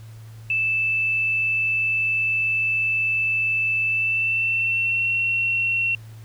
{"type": "tone with pitch glide", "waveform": "sine", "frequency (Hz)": [2637, 2721], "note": ["E7", "F7"], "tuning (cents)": [0, -46], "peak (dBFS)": -19, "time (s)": [0.5, 5.95], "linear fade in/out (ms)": 2, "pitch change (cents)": 54, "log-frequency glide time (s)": [3.86, 5.09], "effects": ["added 111 Hz sine -38 dBFS peak until 6.24 s", "pink hiss -53 dBFS RMS until 6.24 s"]}